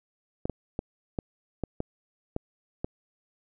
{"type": "clicks", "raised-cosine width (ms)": 2, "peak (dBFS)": -16, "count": 8, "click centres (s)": [0.455, 0.497, 0.791, 1.188, 1.637, 1.804, 2.364, 2.845], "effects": []}